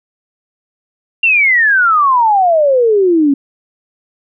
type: exponential sweep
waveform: sine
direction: down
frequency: 2794 to 270.5 Hz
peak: -7 dBFS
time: 1.23-3.34 s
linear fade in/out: 5 ms
effects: none